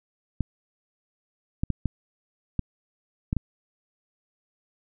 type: clicks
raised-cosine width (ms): 5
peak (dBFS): -12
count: 7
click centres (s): 0.407 / 1.635 / 1.703 / 1.857 / 2.593 / 3.329 / 3.367
effects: none